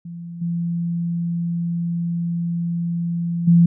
sine tone with level steps, 170.5 Hz, F3, 41 cents flat, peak -30 / -20 / -9 dBFS, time 0.05-3.66 s, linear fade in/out 5 ms, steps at 0.41 / 3.47 s, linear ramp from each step 10 ms, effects none

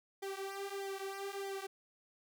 sawtooth tone with flanger, 392.7 Hz, G4, 3 cents sharp, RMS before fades -42 dBFS, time 0.22-1.67 s, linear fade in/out 10 ms, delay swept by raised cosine 0.73 to 4.83 ms, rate 1.6 Hz, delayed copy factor -0.95, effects none

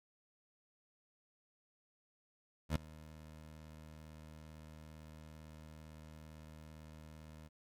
20% pulse tone with ADSR envelope, 77.78 Hz, D#2, in tune, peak -25 dBFS, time 2.69-7.49 s, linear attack 66 ms, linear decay 9 ms, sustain -22 dB, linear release 24 ms, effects MP3 96 kbps

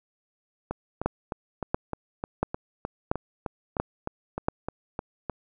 two click trains, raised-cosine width 1 ms, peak -16 / -9 dBFS, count 16 / 6, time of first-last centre 0.71-5.297 / 1.06-4.485 s, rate 3.27 / 1.46 Hz, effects none

